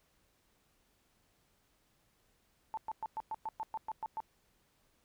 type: tone bursts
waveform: sine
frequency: 880 Hz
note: A5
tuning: in tune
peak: -35 dBFS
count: 11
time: 2.74-4.203 s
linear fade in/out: 0 ms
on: 33 ms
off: 110 ms
effects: pink hiss -73 dBFS RMS until 5.04 s